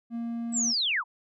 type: tone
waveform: triangle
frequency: 233.1 Hz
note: A#3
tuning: in tune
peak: -28 dBFS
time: 0.1-0.74 s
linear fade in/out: 50 ms
type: linear sweep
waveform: sine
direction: down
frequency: 8010 to 860 Hz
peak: -24 dBFS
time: 0.52-1.04 s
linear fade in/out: 50 ms
effects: none